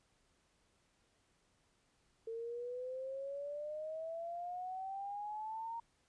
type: exponential sweep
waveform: sine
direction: up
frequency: 449.4 to 932.3 Hz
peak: -40 dBFS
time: 2.27-5.8 s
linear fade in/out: 5 ms
effects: pink hiss -75 dBFS RMS until 6.08 s + resampled to 22050 Hz